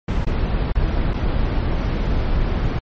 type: noise with dropouts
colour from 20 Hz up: brown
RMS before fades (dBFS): -19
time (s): 0.08-2.79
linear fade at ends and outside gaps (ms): 5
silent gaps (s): 0.249-0.267 / 0.722-0.752 / 1.136-1.14
effects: low-pass 4000 Hz 12 dB/octave + MP3 32 kbps